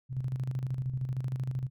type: tone with tremolo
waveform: sine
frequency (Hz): 129.4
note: C3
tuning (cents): -19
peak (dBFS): -28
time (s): 0.09-1.7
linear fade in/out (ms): 50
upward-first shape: square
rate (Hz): 13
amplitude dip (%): 55
effects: none